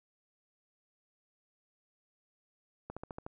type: slowing click train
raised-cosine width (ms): 1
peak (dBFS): -27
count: 6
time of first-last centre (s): 2.9-3.265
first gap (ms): 66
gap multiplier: 1.05
effects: none